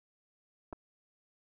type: clicks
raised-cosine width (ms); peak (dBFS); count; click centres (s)
1; -29; 2; 0.727 / 0.73
effects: none